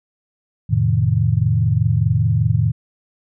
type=chord; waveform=sine; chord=F dominant seventh; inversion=none; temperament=equal with one note detuned; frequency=87.31 / 110.45 / 130.81 / 155.56 Hz; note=F2 / A2 / C3 / Eb3; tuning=0 / +7 / 0 / 0 cents; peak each=-22 / -16 / -21 / -20 dBFS; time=0.69-2.72 s; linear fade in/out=20 ms; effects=none